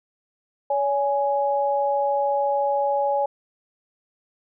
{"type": "tone pair together", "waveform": "sine", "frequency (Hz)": [566, 832.4], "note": ["C#5", "G#5"], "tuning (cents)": [36, 4], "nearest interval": "perfect fifth", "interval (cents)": 668, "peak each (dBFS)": -22, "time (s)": [0.7, 3.26], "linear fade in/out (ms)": 5, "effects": []}